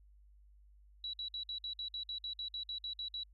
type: tone bursts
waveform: sine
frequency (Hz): 3915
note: B7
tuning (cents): -16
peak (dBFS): -38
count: 15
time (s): 1.04-3.234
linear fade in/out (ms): 2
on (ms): 94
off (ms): 56
effects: added 50 Hz sine -59 dBFS peak until 3.33 s

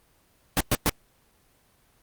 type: noise bursts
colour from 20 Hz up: pink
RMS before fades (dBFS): -21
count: 3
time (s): 0.57-0.895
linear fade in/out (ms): 0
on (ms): 35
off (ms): 110
effects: pink hiss -63 dBFS RMS until 2.02 s + Opus 24 kbps

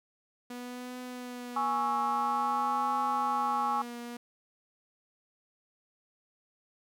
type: tone with vibrato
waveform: sawtooth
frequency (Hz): 244.4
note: B3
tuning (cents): -18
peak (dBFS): -35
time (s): 0.5-4.17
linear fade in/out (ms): 5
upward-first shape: triangle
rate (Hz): 0.5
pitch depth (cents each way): 45
type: chord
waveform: sine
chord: C# minor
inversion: second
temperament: equal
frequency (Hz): 830.6 / 1108.7 / 1318.5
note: G#5 / C#6 / E6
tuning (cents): 0 / 0 / 0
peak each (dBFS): -30 / -31 / -35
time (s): 1.56-3.82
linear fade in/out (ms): 5
effects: none

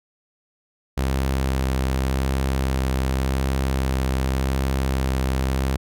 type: tone with vibrato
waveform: sawtooth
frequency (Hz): 66.1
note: C2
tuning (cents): +18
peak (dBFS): -16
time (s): 0.97-5.77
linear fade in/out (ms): 10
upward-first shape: sine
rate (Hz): 0.88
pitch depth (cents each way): 15
effects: none

